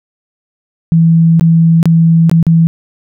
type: tone with dropouts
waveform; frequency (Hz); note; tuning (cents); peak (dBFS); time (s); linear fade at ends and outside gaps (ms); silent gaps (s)
sine; 164.81; E3; 0; -4; 0.92-2.67; 0; 1.396-1.41 / 1.829-1.856 / 2.296-2.314 / 2.428-2.467
effects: none